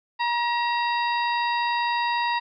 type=harmonic tone with a mistuned harmonic; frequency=951 Hz; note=A#5; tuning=34 cents sharp; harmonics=1 / 2 / 3 / 4 / 5; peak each=-23 / -29 / -33 / -35 / -37 dBFS; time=0.19-2.4 s; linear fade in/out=20 ms; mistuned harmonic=3; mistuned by=-78 cents; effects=none